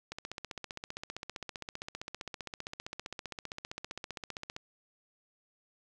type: click train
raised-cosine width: 0.2 ms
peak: -22 dBFS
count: 69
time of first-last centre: 0.12-4.564 s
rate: 15.3 Hz
effects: none